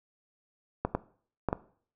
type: clicks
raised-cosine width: 1 ms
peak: -13 dBFS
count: 4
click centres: 0.85 / 0.95 / 1.487 / 1.529 s
effects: noise-tail reverb RT60 0.5 s tail -18 dB re dry